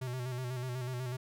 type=tone with vibrato; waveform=square; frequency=126 Hz; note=B2; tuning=35 cents sharp; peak=-36 dBFS; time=0.01-1.17 s; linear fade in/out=10 ms; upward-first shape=square; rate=8.1 Hz; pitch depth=45 cents each way; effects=none